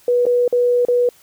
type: tone with dropouts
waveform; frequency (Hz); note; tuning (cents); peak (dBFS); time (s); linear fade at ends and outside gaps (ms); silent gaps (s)
sine; 488; B4; -21; -12; 0.08-1.09; 2; 0.255-0.265 / 0.479-0.526 / 0.851-0.884
effects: white hiss -51 dBFS RMS until 1.22 s